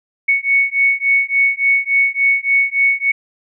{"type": "beating tone pair", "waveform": "sine", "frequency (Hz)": [2217, 2220.5], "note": ["C#7", "C#7"], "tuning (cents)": [0, 2], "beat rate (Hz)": 3.5, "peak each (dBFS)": -15, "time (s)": [0.28, 3.12], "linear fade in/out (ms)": 10, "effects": []}